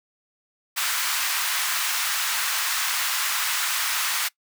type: high-pass noise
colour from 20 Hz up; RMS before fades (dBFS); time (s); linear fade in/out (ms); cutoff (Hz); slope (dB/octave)
pink; -25; 0.76-4.29; 20; 1100; 24
effects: noise-tail reverb RT60 0.1 s tail -22 dB re dry